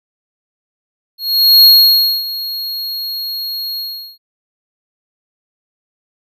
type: tone with ADSR envelope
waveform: square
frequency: 4292 Hz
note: C8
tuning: 43 cents sharp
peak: -3 dBFS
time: 1.18-4.18 s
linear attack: 460 ms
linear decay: 590 ms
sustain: -17 dB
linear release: 400 ms
effects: none